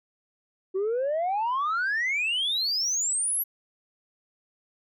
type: exponential sweep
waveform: sine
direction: up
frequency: 368.2 to 11950 Hz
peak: -22 dBFS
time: 0.74-3.44 s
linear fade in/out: 20 ms
effects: tanh soft clip ceiling -22 dBFS